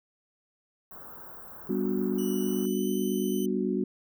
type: band-stop noise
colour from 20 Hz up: white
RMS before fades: -45 dBFS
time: 0.91-2.66 s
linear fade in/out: 2 ms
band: 1500 to 16000 Hz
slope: 48 dB/octave
type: chord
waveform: sine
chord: G major seventh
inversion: none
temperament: just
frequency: 196 / 245 / 294 / 367.5 Hz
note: G3 / B3 / D4 / F#4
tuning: 0 / -14 / +2 / -12 cents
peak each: -30 / -31 / -34 / -30 dBFS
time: 1.69-3.84 s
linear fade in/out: 5 ms
type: tone with pitch glide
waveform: 5% pulse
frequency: 2948 to 3031 Hz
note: F#7 to F#7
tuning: -7 to +41 cents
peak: -32 dBFS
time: 2.18-3.46 s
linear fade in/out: 5 ms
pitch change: +48 cents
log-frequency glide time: 2.42-2.89 s
effects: none